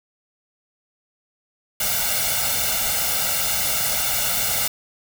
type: noise with comb filter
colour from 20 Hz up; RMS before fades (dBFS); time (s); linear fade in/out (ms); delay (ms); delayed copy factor
white; -22; 1.8-4.68; 5; 1.4; +0.95
effects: none